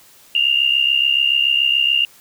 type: tone pair together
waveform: sine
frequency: 2777 / 2844 Hz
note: F7 / F7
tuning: -10 / +31 cents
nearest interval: unison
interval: 41 cents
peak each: -16 dBFS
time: 0.35-2.05 s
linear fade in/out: 2 ms
effects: white hiss -48 dBFS RMS until 2.2 s